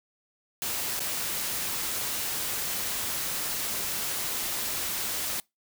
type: noise with dropouts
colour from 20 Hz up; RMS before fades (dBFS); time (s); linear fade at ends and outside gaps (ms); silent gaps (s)
white; -31; 0.62-5.4; 0; 0.994-1.004
effects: noise-tail reverb RT60 0.2 s tail -25 dB re dry